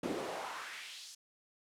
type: noise with high-pass filter sweep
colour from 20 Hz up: brown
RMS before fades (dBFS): -42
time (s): 0.03-1.15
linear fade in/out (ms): 5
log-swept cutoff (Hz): 260 to 5900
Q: 1.9
effects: low-pass 11000 Hz 12 dB/octave